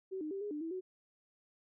sine tone with pitch steps, 380.1 / 307.1 / 391.2 / 413.8 / 298.3 / 326.7 / 371.2 Hz, F#4 / D#4 / G4 / G#4 / D4 / E4 / F#4, +47 / -23 / -4 / -6 / +27 / -15 / +6 cents, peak -37 dBFS, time 0.11-0.81 s, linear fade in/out 20 ms, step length 100 ms, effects none

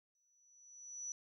sine tone with exponential growth, 5920 Hz, F#8, in tune, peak -39 dBFS, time 0.15-1.12 s, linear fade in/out 1 ms, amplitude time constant 210 ms, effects none

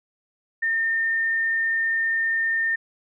sine tone, 1815 Hz, A#6, 47 cents flat, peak -20 dBFS, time 0.62-2.76 s, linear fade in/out 10 ms, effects none

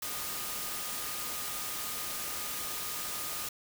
sine tone in noise, 1229 Hz, D#6, 22 cents flat, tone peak -47 dBFS, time 0.02-3.49 s, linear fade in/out 5 ms, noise white, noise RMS -37 dBFS, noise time 0.02-3.49 s, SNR -13 dB, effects none

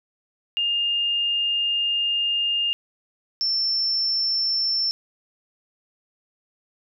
sine tone pair in turn, 2820 / 5373 Hz, F7 / E8, +16 / +32 cents, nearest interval major seventh, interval 1116 cents, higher second, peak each -20 dBFS, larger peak neither, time 0.57-2.73 / 3.41-4.91 s, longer first, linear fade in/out 0 ms, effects none

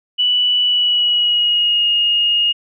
sine tone with pitch glide, 2960 to 2856 Hz, F#7 to F7, 0 to +38 cents, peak -12 dBFS, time 0.18-2.53 s, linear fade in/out 20 ms, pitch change -62 cents, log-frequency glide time 0.63-1.88 s, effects none

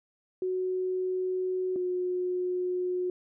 sine tone pair in turn, 370 / 362.4 Hz, F#4 / F#4, 0 / -36 cents, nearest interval unison, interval 36 cents, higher first, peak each -27 dBFS, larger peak neither, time 0.42-1.76 / 1.76-3.1 s, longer neither, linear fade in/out 2 ms, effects none

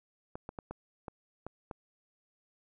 clicks, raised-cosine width 1 ms, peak -26 dBFS, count 7, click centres 0.355 / 0.491 / 0.588 / 0.71 / 1.082 / 1.466 / 1.712 s, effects none

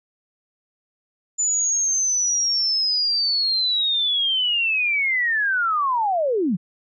sine linear sweep, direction down, 7040 to 154.9 Hz, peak -18 dBFS, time 1.38-6.57 s, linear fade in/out 20 ms, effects none

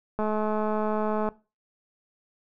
click train, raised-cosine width 1 ms, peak -15 dBFS, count 236, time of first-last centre 0.19-1.288 s, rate 214 Hz, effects noise-tail reverb RT60 0.3 s tail -20 dB re dry

